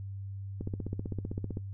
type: click train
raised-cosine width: 3 ms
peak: -22 dBFS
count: 16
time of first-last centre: 0.61-1.572 s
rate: 15.6 Hz
effects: noise-tail reverb RT60 0.1 s tail -18 dB re dry + added 98 Hz sine -37 dBFS peak until 1.73 s